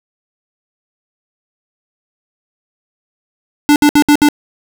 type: tone bursts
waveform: square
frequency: 293.7 Hz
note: D4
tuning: in tune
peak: -6 dBFS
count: 5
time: 3.69-4.287 s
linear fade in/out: 0 ms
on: 69 ms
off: 63 ms
effects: none